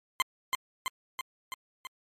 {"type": "tone with echo", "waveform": "20% pulse", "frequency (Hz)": 1043, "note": "C6", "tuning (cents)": -6, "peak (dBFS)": -18, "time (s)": [0.2, 0.22], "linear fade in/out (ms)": 0, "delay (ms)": 330, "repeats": 5, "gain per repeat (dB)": -3, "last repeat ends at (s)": 1.87, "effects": ["MP3 64 kbps"]}